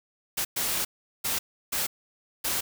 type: noise bursts at uneven times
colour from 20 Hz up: white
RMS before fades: -28 dBFS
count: 5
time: 0.37-0.45 / 0.56-0.85 / 1.24-1.39 / 1.72-1.87 / 2.44-2.61 s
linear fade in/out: 10 ms
effects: none